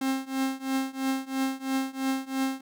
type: tone with tremolo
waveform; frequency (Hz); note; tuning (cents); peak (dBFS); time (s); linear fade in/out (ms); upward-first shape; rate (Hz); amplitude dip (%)
45% pulse; 266.3; C4; +31; -23; 0.01-2.61; 5; triangle; 3; 95
effects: none